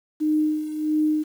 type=tone with tremolo; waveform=sine; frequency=306.8 Hz; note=D#4; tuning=24 cents flat; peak=-17 dBFS; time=0.2-1.24 s; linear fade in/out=20 ms; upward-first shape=sine; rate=1.5 Hz; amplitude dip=70%; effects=8-bit